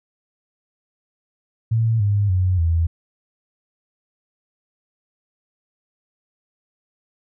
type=tone with pitch steps; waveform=sine; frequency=113.3 / 102.11 / 92.03 / 82.94 Hz; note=A#2 / G#2 / F#2 / E2; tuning=-49 / -29 / -9 / +11 cents; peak=-15 dBFS; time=1.71-2.87 s; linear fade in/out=10 ms; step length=290 ms; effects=none